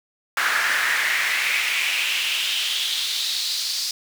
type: noise with high-pass filter sweep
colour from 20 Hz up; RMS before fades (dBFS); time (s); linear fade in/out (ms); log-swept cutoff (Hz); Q
brown; -23; 0.37-3.91; 2; 1500 to 4800; 3.6
effects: none